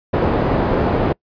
white low-pass noise, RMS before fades -17 dBFS, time 0.13-1.13 s, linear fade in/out 10 ms, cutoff 560 Hz, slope 12 dB/octave, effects noise-tail reverb RT60 0.1 s tail -25 dB re dry + resampled to 11025 Hz

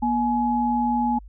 sine tone pair together, 239.7 / 844.1 Hz, A#3 / G#5, +48 / +28 cents, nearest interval octave + minor seventh, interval 2180 cents, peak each -22 / -22 dBFS, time 0.02-1.19 s, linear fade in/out 10 ms, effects added 50 Hz sine -40 dBFS peak until 1.28 s

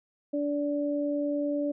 sine tone pair together, 290 / 580 Hz, D4 / D5, -22 / -22 cents, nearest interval octave, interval 1200 cents, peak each -28 / -30 dBFS, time 0.33-1.72 s, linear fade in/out 10 ms, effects none

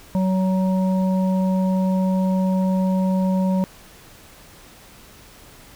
harmonic tone, 187.6 Hz, F#3, 24 cents sharp, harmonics 1 / 3 / 5, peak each -17 / -27 / -31 dBFS, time 0.15-3.64 s, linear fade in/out 0 ms, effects pink hiss -46 dBFS RMS until 5.75 s

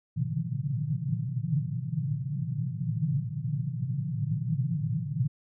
white band-pass noise, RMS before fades -30 dBFS, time 0.16-5.28 s, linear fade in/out 10 ms, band 110 to 170 Hz, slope 96 dB/octave, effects none

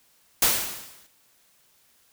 white noise with exponential decay, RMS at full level -17 dBFS, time 0.42-1.07 s, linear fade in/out 5 ms, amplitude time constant 140 ms, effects white hiss -62 dBFS RMS until 2.12 s

